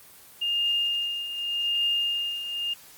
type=tone with tremolo; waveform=sine; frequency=2821 Hz; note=F7; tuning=17 cents sharp; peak=-21 dBFS; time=0.41-2.74 s; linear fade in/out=10 ms; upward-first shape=triangle; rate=0.86 Hz; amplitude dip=70%; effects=white hiss -50 dBFS RMS until 2.97 s + Opus 24 kbps